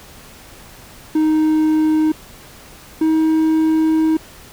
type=tone pair in turn; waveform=triangle; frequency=311.4 / 317 Hz; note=D#4 / D#4; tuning=+2 / +32 cents; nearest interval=unison; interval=30 cents; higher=second; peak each=-10 dBFS; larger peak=neither; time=1.15-2.12 / 3.01-4.17 s; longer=second; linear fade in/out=5 ms; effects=pink hiss -41 dBFS RMS until 4.52 s